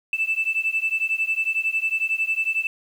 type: beating tone pair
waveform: sine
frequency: 2637 / 2648 Hz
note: E7 / E7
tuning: 0 / +7 cents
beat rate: 11 Hz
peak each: -23 dBFS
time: 0.13-2.67 s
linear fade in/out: 2 ms
effects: tanh soft clip ceiling -14 dBFS + 8-bit